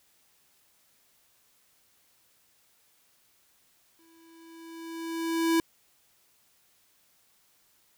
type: tone with exponential growth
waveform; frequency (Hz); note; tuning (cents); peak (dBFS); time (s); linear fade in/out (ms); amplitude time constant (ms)
square; 329.6; E4; 0; -21; 3.99-5.6; 1; 350
effects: white hiss -66 dBFS RMS until 7.97 s